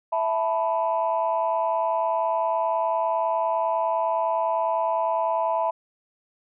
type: chord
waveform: sine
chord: E suspended fourth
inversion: none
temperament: just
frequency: 659.3 / 879 / 988.9 Hz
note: E5 / A5 / B5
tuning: 0 / -2 / +2 cents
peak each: -24 / -26 / -25 dBFS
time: 0.12-5.71 s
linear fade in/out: 10 ms
effects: tanh soft clip ceiling -13 dBFS